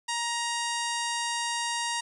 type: harmonic tone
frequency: 940 Hz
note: A#5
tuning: 14 cents sharp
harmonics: 1 / 2 / 3 / 4 / 5 / 6 / 7 / 8 / 9 / 10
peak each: -32 / -35 / -37 / -38 / -39 / -40 / -40 / -41 / -42 / -42 dBFS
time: 0.08-2.01 s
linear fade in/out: 10 ms
effects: 10-bit

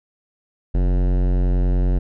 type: tone with hard clipping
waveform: sine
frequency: 45.34 Hz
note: F#1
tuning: 34 cents flat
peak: -17 dBFS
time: 0.74-1.99 s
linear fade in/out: 10 ms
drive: 18 dB
effects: none

